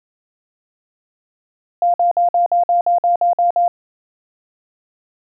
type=tone bursts; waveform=sine; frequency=698 Hz; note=F5; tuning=1 cent flat; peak=-11 dBFS; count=11; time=1.82-3.68 s; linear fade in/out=2 ms; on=120 ms; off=54 ms; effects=none